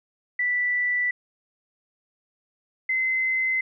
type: tone pair in turn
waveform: sine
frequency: 1971 / 2055 Hz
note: B6 / C7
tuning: -4 / -32 cents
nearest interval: minor second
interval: 72 cents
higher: second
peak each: -21 dBFS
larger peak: neither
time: 0.39-1.11 / 2.89-3.61 s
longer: neither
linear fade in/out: 5 ms
effects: none